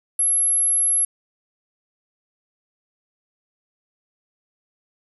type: tone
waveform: sine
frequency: 11110 Hz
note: F9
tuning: 10 cents flat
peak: -16 dBFS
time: 0.19-1.05 s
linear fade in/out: 5 ms
effects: 9-bit